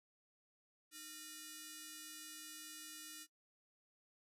5% pulse ring-modulated tone, 1073 Hz, C6, 43 cents sharp, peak -35 dBFS, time 0.91-3.27 s, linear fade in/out 50 ms, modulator 764 Hz, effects noise-tail reverb RT60 0.1 s tail -18 dB re dry + resampled to 32000 Hz

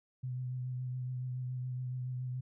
sine tone with vibrato, 126.6 Hz, B2, 43 cents sharp, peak -35 dBFS, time 0.23-2.41 s, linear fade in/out 10 ms, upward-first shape triangle, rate 7.1 Hz, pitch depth 27 cents each way, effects none

